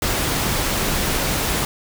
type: noise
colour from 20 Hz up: pink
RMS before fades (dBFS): -21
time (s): 0.02-1.65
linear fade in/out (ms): 2
effects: none